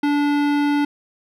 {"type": "tone with hard clipping", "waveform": "sine", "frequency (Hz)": 290, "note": "D4", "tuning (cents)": -22, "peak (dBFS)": -18, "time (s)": [0.03, 0.85], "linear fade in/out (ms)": 5, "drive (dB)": 18, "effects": []}